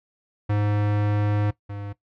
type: tone pair in turn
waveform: square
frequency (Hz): 103.83 / 101.52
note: G#2 / G#2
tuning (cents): 0 / -39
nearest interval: unison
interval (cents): 39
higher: first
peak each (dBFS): -21 / -32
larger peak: first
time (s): 0.49-1.51 / 1.69-1.93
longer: first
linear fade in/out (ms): 10
effects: noise-tail reverb RT60 0.1 s tail -17 dB re dry + low-pass 2000 Hz 12 dB/octave